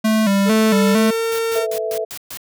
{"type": "tone with vibrato", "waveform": "square", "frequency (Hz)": 207.7, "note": "G#3", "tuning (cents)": 0, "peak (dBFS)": -14, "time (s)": [0.04, 1.11], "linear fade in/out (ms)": 10, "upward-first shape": "square", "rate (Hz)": 2.2, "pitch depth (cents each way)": 87}
{"type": "tone with pitch glide", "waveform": "45% pulse", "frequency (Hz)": [440.4, 455.1], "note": ["A4", "A#4"], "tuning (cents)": [2, -42], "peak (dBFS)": -18, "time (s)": [0.45, 1.67], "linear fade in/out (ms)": 50, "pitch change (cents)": 56, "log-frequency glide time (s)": [0.79, 1.21]}
{"type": "noise bursts", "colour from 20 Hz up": "white", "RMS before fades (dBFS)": -31, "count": 6, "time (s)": [1.32, 2.372], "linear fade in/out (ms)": 0, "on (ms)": 67, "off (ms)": 130}
{"type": "chord", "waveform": "sine", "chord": "A suspended second", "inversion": "none", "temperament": "equal", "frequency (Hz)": [440, 493.9, 659.3], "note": ["A4", "B4", "E5"], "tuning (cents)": [0, 0, 0], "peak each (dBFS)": [-23, -28, -23], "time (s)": [1.55, 2.05], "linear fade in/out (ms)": 10}
{"effects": []}